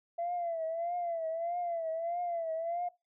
sine tone with vibrato, 675 Hz, E5, 41 cents sharp, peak -31 dBFS, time 0.18-2.89 s, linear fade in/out 10 ms, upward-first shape triangle, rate 1.6 Hz, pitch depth 96 cents each way, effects noise-tail reverb RT60 0.2 s tail -18 dB re dry + tanh soft clip ceiling -27 dBFS

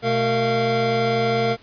square tone cluster, 124.8 / 220.3 / 458.9 / 693 Hz, B2 / A3 / A#4 / F5, +19 / +2 / -27 / -14 cents, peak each -27 / -28 / -22 / -24 dBFS, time 0.02-1.57 s, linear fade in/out 50 ms, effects pink hiss -50 dBFS RMS until 1.62 s + resampled to 11025 Hz

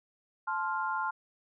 sine chord, F major, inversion first, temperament just, 873.1 / 1047.7 / 1396.9 Hz, A5 / C6 / F6, -14 / +2 / 0 cents, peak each -34 dBFS, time 0.47-1.11 s, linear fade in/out 10 ms, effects none

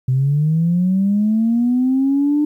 sine linear sweep, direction up, 125.9 to 300.2 Hz, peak -12 dBFS, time 0.08-2.45 s, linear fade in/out 5 ms, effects tanh soft clip ceiling -8 dBFS + 9-bit

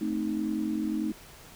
sine chord, A diminished, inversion none, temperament equal, 220 / 261.6 / 311.1 Hz, A3 / C4 / Eb4, 0 / 0 / 0 cents, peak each -31 / -35 / -30 dBFS, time 0.01-1.12 s, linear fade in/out 5 ms, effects pink hiss -50 dBFS RMS until 1.55 s

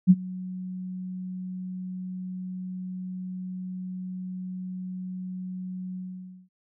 sine tone with ADSR envelope, 184.2 Hz, F#3, 7 cents flat, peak -9 dBFS, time 0.07-6.49 s, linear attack 34 ms, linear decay 42 ms, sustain -23 dB, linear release 530 ms, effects none

